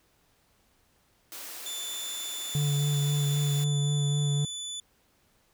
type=high-pass noise; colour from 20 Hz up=white; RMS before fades=-41 dBFS; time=1.32-3.64 s; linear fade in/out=0 ms; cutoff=260 Hz; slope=48 dB/octave
type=tone with pitch glide; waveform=25% pulse; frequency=3520 to 3484 Hz; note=A7 to A7; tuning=0 to -18 cents; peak=-30 dBFS; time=1.66-4.8 s; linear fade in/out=2 ms; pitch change=-18 cents; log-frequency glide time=2.03-4.08 s
type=tone with vibrato; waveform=triangle; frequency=144.6 Hz; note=D3; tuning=27 cents flat; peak=-22 dBFS; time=2.55-4.45 s; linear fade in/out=2 ms; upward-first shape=sine; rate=3.8 Hz; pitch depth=21 cents each way
effects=pink hiss -67 dBFS RMS until 5.53 s